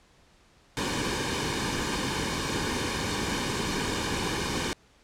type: noise with comb filter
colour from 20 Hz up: pink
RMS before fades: -29 dBFS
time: 0.77-4.73 s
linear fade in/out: 0 ms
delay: 1.5 ms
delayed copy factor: -0.65
effects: pink hiss -60 dBFS RMS until 5.03 s + low-pass 7000 Hz 12 dB/octave